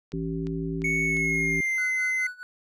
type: click train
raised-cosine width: 0.2 ms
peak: -28 dBFS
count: 4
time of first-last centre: 0.12-1.169 s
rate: 2.86 Hz
type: harmonic tone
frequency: 55 Hz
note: A1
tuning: in tune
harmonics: 1 / 3 / 5 / 7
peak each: -37 / -30 / -33 / -34 dBFS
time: 0.13-1.61 s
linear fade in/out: 5 ms
type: tone with pitch glide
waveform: triangle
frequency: 2217 to 2057 Hz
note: C#7 to C7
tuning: 0 to -30 cents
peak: -22 dBFS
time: 0.84-2.27 s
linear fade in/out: 5 ms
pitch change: -130 cents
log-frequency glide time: 1.04-1.85 s
type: tone with tremolo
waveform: triangle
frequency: 1480 Hz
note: F#6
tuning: in tune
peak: -29 dBFS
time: 1.78-2.43 s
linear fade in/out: 0 ms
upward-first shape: sine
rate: 4.7 Hz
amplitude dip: 90%
effects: none

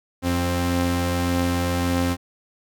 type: tone pair together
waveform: sawtooth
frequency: 87.2 / 263.3 Hz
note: F2 / C4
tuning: -2 / +11 cents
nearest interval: octave + perfect fifth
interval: 1913 cents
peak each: -19 / -19 dBFS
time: 0.22-2.17 s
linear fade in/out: 50 ms
effects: none

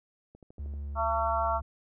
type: click train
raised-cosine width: 2 ms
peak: -38 dBFS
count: 6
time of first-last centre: 0.35-0.738 s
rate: 12.9 Hz
type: tone with pitch glide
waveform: triangle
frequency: 71.8 to 69.68 Hz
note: D2 to C#2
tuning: -39 to +10 cents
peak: -32 dBFS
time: 0.59-1.62 s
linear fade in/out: 5 ms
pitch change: -51 cents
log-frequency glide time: 0.82-1.33 s
type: harmonic tone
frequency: 225.5 Hz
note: A3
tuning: 43 cents sharp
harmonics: 3 / 4 / 5 / 6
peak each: -30 / -31 / -32 / -33 dBFS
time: 0.95-1.61 s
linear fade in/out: 50 ms
effects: none

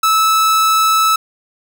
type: tone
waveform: 45% pulse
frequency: 1307 Hz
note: E6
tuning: 15 cents flat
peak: -10 dBFS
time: 0.03-1.16 s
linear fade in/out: 5 ms
effects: none

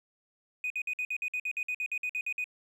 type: tone bursts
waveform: triangle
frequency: 2489 Hz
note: D#7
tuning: in tune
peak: -27 dBFS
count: 16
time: 0.64-2.442 s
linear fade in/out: 2 ms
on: 62 ms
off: 54 ms
effects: tanh soft clip ceiling -26 dBFS

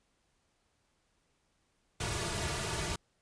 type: noise with comb filter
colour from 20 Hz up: pink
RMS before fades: -35 dBFS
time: 2-2.96 s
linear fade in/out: 5 ms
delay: 3.8 ms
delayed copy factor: -0.9
effects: pink hiss -75 dBFS RMS until 3.21 s + resampled to 22050 Hz

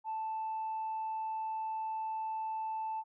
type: tone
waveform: sine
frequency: 880 Hz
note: A5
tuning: in tune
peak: -33 dBFS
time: 0.04-3.04 s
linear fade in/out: 50 ms
effects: tanh soft clip ceiling -31 dBFS

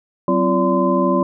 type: tone cluster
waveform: sine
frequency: 187.5 / 260 / 343.8 / 576 / 1028 Hz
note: F#3 / C4 / F4 / D5 / C6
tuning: +23 / -11 / -27 / -34 / -31 cents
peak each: -20 dBFS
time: 0.28-1.23 s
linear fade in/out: 2 ms
effects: none

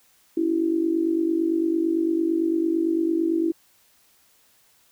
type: tone with amplitude modulation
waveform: sine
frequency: 329.6 Hz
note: E4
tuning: in tune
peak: -16 dBFS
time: 0.37-3.52 s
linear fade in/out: 5 ms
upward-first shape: sine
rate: 48.9 Hz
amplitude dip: 75%
effects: white hiss -60 dBFS RMS until 4.91 s

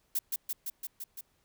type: noise with echo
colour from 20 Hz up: violet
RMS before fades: -30 dBFS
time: 0.15-0.19 s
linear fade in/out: 5 ms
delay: 170 ms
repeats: 6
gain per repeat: -2 dB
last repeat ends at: 1.21 s
effects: pink hiss -72 dBFS RMS until 1.44 s

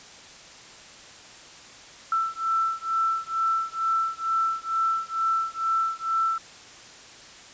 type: beating tone pair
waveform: sine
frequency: 1331 / 1333.2 Hz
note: E6 / E6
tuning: +16 / +19 cents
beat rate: 2.2 Hz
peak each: -26 dBFS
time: 2.12-6.38 s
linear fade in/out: 2 ms
effects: white hiss -46 dBFS RMS until 7.53 s + resampled to 16000 Hz

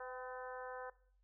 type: harmonic tone with a mistuned harmonic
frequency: 253.5 Hz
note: B3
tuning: 45 cents sharp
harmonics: 2 / 3 / 4 / 5 / 6 / 7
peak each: -48 / -51 / -52 / -55 / -53 / -59 dBFS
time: 0-0.9 s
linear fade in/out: 5 ms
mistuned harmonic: 3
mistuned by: +31 cents
effects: noise-tail reverb RT60 0.5 s tail -17 dB re dry + added 47 Hz sine -70 dBFS peak until 1.23 s

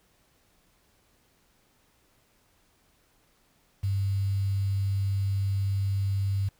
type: tone with quantisation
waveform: sine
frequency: 98.2 Hz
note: G2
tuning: 4 cents sharp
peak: -24 dBFS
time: 3.83-6.49 s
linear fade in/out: 10 ms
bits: 8
effects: pink hiss -66 dBFS RMS until 6.59 s

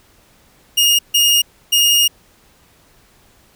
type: tone bursts at uneven times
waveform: sawtooth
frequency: 2848 Hz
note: F7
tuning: 33 cents sharp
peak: -7 dBFS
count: 3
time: 0.77-0.99 / 1.14-1.42 / 1.72-2.08 s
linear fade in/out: 10 ms
effects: pink hiss -52 dBFS RMS until 3.55 s

